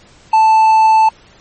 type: tone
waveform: triangle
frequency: 880 Hz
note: A5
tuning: in tune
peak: -4 dBFS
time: 0.33-1.09 s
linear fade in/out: 5 ms
effects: pink hiss -45 dBFS RMS until 1.4 s + MP3 32 kbps